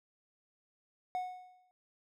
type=tone with exponential decay; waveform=triangle; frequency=733 Hz; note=F#5; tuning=16 cents flat; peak=-29 dBFS; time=1.15-1.71 s; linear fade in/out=0 ms; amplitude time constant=120 ms; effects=none